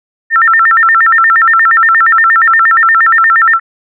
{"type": "tone with vibrato", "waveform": "sine", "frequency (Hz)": 1560, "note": "G6", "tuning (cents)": -9, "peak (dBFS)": -4, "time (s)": [0.3, 3.6], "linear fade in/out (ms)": 50, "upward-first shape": "square", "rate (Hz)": 8.5, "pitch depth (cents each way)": 260, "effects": []}